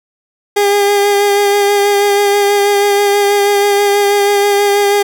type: tone with vibrato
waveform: 30% pulse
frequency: 405.5 Hz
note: G#4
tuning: 41 cents flat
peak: -6 dBFS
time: 0.56-5.03 s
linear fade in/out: 10 ms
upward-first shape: sine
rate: 6.2 Hz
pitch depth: 19 cents each way
effects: none